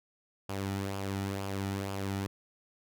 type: tone with flanger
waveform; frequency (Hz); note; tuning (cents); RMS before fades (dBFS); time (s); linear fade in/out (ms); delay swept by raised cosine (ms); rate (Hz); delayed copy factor
sawtooth; 98; G2; 0; -35; 0.49-2.27; 5; 0.5 to 1.9; 2.1; -0.5
effects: none